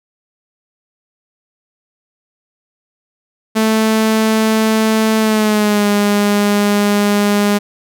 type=tone with pitch glide; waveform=sawtooth; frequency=219.7 to 205 Hz; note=A3 to G#3; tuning=-2 to -22 cents; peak=-7 dBFS; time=3.55-7.59 s; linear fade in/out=20 ms; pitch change=-120 cents; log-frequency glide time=5.19-5.87 s; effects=none